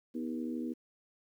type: harmonic tone with a mistuned harmonic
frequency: 79.5 Hz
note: D#2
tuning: 38 cents sharp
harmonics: 3 / 4 / 5 / 6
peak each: -36 / -39 / -46 / -48 dBFS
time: 0.14-0.74 s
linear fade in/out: 20 ms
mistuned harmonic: 3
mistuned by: +50 cents
effects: 11-bit